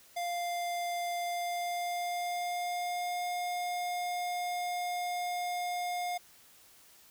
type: tone with pitch glide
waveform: square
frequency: 698.5 to 711.5 Hz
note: F5 to F5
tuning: 0 to +32 cents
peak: -33 dBFS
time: 0.16-6.18 s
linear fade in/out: 10 ms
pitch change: +32 cents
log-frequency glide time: 1.19-3.24 s
effects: white hiss -59 dBFS RMS until 7.1 s